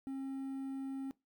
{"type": "tone with quantisation", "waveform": "triangle", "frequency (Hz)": 269.4, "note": "C#4", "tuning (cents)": -49, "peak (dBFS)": -36, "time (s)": [0.07, 1.11], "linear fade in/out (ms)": 0, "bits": 11, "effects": ["noise-tail reverb RT60 0.2 s tail -20 dB re dry"]}